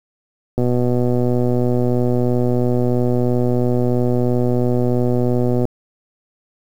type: click train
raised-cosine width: 2 ms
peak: -6 dBFS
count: 625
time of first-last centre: 0.58-5.653 s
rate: 123 Hz
effects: 7-bit